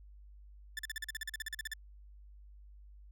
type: tone bursts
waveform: sawtooth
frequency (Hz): 1760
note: A6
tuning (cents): 0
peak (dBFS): -33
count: 16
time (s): 0.77-1.736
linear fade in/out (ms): 2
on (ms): 21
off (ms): 42
effects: added 50 Hz sine -52 dBFS peak until 3.11 s